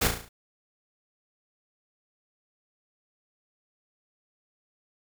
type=noise with echo; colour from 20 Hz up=pink; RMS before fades=-24 dBFS; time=0.01-0.08 s; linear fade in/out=10 ms; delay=35 ms; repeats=6; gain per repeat=-5 dB; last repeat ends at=0.29 s; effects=none